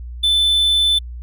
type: tone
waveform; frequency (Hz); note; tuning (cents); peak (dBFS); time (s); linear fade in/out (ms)
triangle; 3520; A7; 0; -11; 0.23-0.99; 10
effects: added 60 Hz sine -28 dBFS peak until 1.22 s